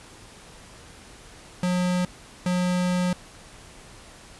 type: tone bursts at uneven times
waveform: square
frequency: 180 Hz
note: F#3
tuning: 47 cents flat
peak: -22 dBFS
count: 2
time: 1.63-2.05 / 2.46-3.13 s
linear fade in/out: 2 ms
effects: pink hiss -47 dBFS RMS until 4.39 s + resampled to 24000 Hz